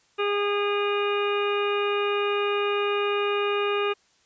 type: harmonic tone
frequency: 408.4 Hz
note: G#4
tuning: 29 cents flat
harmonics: 1 / 2 / 3 / 4 / 5 / 6 / 7 / 9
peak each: -24 / -36 / -29 / -37 / -43 / -32 / -35 / -44 dBFS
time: 0.18-3.94 s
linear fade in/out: 20 ms
effects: white hiss -63 dBFS RMS until 4.25 s + resampled to 16000 Hz